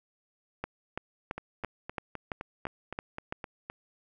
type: two click trains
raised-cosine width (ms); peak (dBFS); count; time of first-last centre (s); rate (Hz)
0.5; -18 / -22; 9 / 10; 0.64-3.325 / 1.38-3.7; 2.98 / 3.88
effects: none